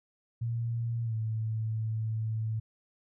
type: tone with pitch glide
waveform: sine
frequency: 116.54 to 110.51 Hz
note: A#2 to A2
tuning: 0 to +8 cents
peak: -29 dBFS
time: 0.41-2.6 s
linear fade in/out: 10 ms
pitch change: -92 cents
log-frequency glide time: 1.04-1.14 s
effects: none